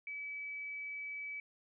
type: tone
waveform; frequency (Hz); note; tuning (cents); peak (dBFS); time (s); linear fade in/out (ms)
sine; 2292; D7; -43; -40; 0.07-1.4; 2
effects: none